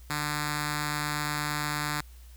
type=tone with notch filter; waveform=5% pulse; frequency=148.7 Hz; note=D3; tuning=22 cents sharp; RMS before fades=-31 dBFS; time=0.1-2.01 s; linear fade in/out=2 ms; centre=510 Hz; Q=0.62; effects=added 60 Hz sine -46 dBFS peak until 2.36 s + white hiss -59 dBFS RMS until 2.36 s